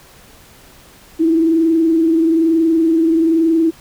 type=tone with frequency modulation; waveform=sine; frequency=326.4 Hz; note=E4; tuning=17 cents flat; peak=-10 dBFS; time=1.19-3.71 s; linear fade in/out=20 ms; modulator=21.1 Hz; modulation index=0.42; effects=pink hiss -44 dBFS RMS until 3.8 s